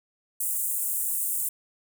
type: high-pass noise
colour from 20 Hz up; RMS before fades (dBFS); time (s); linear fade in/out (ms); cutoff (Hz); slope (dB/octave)
pink; -28; 0.4-1.49; 5; 8000; 48
effects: none